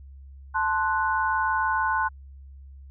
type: chord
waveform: sine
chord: F# diminished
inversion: first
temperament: equal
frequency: 880 / 1046.5 / 1480 Hz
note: A5 / C6 / F#6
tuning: 0 / 0 / 0 cents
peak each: -26 dBFS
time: 0.54-2.09 s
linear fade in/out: 20 ms
effects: added 68 Hz sine -42 dBFS peak until 2.9 s